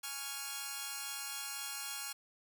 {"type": "chord", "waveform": "5% pulse", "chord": "Db major", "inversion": "second", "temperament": "equal", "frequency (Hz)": [830.6, 1108.7, 1396.9], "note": ["Ab5", "Db6", "F6"], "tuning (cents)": [0, 0, 0], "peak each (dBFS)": [-33, -34, -31], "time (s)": [0.03, 2.13], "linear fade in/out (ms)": 10, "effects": []}